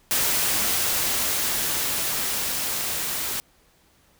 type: noise with level ramp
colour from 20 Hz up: white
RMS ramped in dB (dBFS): -22 to -28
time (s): 0.11-3.4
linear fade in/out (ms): 0
effects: pink hiss -60 dBFS RMS until 4.19 s